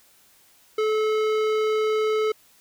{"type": "tone with tanh clipping", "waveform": "sine", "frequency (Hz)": 432.6, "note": "A4", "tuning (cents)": -29, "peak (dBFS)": -22, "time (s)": [0.78, 2.32], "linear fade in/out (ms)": 5, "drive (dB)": 17, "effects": ["white hiss -57 dBFS RMS until 2.6 s"]}